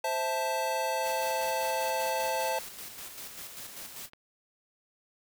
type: chord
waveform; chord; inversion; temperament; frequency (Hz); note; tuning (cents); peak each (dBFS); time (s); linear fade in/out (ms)
square; A minor; first; equal; 523.3 / 659.3 / 880; C5 / E5 / A5; 0 / 0 / 0; -34 / -35 / -32; 0.04-2.59; 5
type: noise with tremolo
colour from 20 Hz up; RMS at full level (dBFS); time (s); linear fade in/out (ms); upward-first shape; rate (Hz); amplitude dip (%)
white; -42; 1.02-4.1; 50; square; 5.1; 40
type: clicks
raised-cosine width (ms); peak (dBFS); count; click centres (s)
0.3; -34; 4; 2.352 / 2.518 / 3.412 / 4.134
effects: none